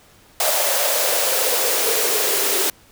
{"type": "noise with high-pass filter sweep", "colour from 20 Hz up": "white", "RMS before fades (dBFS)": -19, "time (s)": [0.4, 2.7], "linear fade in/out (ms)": 2, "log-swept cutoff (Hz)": [630, 380], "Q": 5.8, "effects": ["pink hiss -51 dBFS RMS until 2.91 s"]}